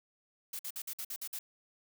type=noise bursts; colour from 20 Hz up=blue; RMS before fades=-40 dBFS; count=8; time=0.53-1.39 s; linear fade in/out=5 ms; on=62 ms; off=52 ms; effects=none